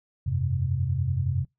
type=chord; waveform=sine; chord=F suspended second; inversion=none; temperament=equal; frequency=87.31 / 98 / 130.81 Hz; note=F2 / G2 / C3; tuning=0 / 0 / 0 cents; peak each=-28 / -29 / -26 dBFS; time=0.26-1.45 s; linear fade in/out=10 ms; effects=noise-tail reverb RT60 0.2 s tail -26 dB re dry